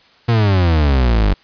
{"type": "exponential sweep", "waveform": "40% pulse", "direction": "down", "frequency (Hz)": [120, 47.73], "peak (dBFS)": -10, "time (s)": [0.28, 1.34], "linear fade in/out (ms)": 10, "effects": ["white hiss -50 dBFS RMS until 1.43 s", "resampled to 11025 Hz"]}